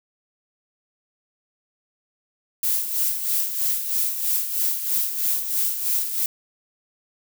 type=noise with tremolo; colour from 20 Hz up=violet; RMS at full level=-21 dBFS; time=2.63-6.26 s; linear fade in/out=2 ms; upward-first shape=sine; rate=3.1 Hz; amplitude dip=60%; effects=none